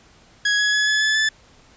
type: tone with pitch steps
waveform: sawtooth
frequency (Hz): 1665 / 1680.5 / 1696.1 / 1711.8 / 1727.7 / 1743.7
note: G#6 / G#6 / G#6 / A6 / A6 / A6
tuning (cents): +4 / +20 / +36 / -48 / -32 / -16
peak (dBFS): -13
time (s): 0.45-1.29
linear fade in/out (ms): 5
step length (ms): 140
effects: pink hiss -52 dBFS RMS until 1.76 s + resampled to 16000 Hz